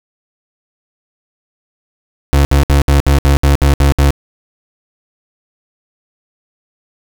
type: tone bursts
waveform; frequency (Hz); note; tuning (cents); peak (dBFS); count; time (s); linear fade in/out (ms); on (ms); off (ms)
35% pulse; 70.4; C#2; +27; -5; 10; 2.33-4.106; 0; 120; 64
effects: none